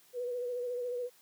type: tone with vibrato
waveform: sine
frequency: 490.5 Hz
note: B4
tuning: 12 cents flat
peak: -33 dBFS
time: 0.13-1.1 s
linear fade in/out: 50 ms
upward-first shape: sine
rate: 14 Hz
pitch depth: 35 cents each way
effects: white hiss -63 dBFS RMS until 1.21 s + high-pass 150 Hz 12 dB/octave